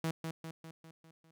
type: tone with echo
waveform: sawtooth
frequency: 162.1 Hz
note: E3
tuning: 29 cents flat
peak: -28 dBFS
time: 0.04-0.11 s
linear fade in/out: 2 ms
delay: 200 ms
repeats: 6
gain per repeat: -5 dB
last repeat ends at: 1.31 s
effects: none